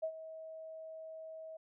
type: tone with ADSR envelope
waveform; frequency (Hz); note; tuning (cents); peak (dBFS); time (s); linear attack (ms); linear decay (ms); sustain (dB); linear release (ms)
sine; 640; D#5; +49; -32; 0.02-1.57; 18; 75; -13; 6
effects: none